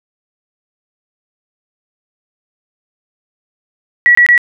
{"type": "tone bursts", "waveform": "sine", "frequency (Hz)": 1932, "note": "B6", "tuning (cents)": -39, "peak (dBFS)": -4, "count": 3, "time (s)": [4.06, 4.378], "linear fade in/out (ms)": 0, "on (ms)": 90, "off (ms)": 24, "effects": []}